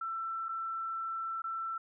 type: tone with dropouts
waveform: sine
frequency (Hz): 1337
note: E6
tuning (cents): +24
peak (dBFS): -34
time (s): 0.01-1.78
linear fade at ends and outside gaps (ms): 5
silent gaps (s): 0.485-0.49 / 1.42-1.44
effects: none